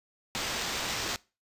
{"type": "noise with sample-and-hold", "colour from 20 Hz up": "white", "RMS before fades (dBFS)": -33, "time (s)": [0.35, 1.16], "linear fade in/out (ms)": 0, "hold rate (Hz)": 11025, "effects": ["noise-tail reverb RT60 0.3 s tail -22 dB re dry", "resampled to 32000 Hz"]}